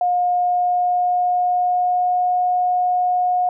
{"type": "tone with pitch glide", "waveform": "sine", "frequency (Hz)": [715, 723.3], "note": ["F5", "F#5"], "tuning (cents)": [41, -39], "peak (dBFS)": -15, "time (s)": [0.01, 3.49], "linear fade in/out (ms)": 2, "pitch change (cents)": 20, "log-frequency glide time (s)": [0.34, 2.39], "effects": []}